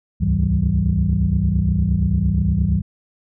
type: tone cluster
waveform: sine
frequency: 67.4 / 76.1 / 101.8 / 160.9 / 191.1 Hz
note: C#2 / D#2 / G#2 / E3 / G3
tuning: -48 / -38 / -34 / -42 / -44 cents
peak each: -21 dBFS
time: 0.2-2.82 s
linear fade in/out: 20 ms
effects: tanh soft clip ceiling -6 dBFS